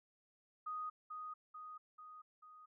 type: tone with echo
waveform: sine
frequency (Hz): 1244.5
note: D#6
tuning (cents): 0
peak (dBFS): -40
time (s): 0.66-0.9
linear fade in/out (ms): 10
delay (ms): 440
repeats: 4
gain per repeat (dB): -4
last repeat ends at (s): 2.66
effects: none